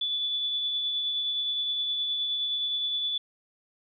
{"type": "tone with tremolo", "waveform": "sine", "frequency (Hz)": 3461, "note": "A7", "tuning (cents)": -29, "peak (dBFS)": -25, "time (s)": [0.01, 3.18], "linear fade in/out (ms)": 5, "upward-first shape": "triangle", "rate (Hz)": 9.6, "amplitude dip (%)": 30, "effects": []}